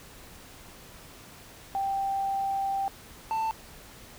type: tone pair in turn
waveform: sine / triangle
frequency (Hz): 784 / 888.8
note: G5 / A5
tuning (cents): 0 / +17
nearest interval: major second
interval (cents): 217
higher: second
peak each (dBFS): -26 / -24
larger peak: second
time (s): 1.75-2.88 / 3.31-3.51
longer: first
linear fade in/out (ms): 0
effects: pink hiss -49 dBFS RMS until 4.18 s